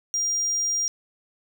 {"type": "tone", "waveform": "triangle", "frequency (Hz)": 5700, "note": "F8", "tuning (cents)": 34, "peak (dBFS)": -21, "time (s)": [0.14, 0.88], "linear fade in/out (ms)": 0, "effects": []}